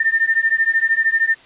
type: beating tone pair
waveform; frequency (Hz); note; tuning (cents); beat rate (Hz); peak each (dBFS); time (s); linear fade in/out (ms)
sine; 1798 / 1811; A6 / A6; +37 / +49; 13; -17; 0-1.35; 5
effects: white hiss -45 dBFS RMS until 1.45 s + resampled to 8000 Hz